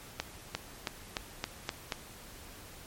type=accelerating click train; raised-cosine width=0.2 ms; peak=-14 dBFS; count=7; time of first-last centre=0.2-1.922 s; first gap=350 ms; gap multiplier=0.92; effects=pink hiss -50 dBFS RMS until 2.86 s + MP3 64 kbps